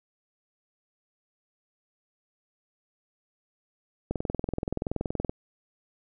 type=click train; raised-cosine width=2 ms; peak=-15 dBFS; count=26; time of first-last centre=4.11-5.295 s; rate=21.1 Hz; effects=none